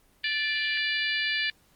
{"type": "harmonic tone with a mistuned harmonic", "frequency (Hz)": 583, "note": "D5", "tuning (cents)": -13, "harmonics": [3, 4, 5, 6, 7, 8], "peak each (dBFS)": [-29, -31, -33, -35, -36, -37], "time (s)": [0.24, 1.5], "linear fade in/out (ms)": 2, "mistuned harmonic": 4, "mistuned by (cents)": 24, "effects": ["pink hiss -63 dBFS RMS until 1.75 s", "Opus 24 kbps"]}